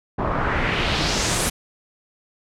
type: noise with low-pass filter sweep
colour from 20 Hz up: pink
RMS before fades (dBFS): -22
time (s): 0.18-1.5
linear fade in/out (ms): 10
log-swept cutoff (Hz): 890 to 11000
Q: 1.9
effects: none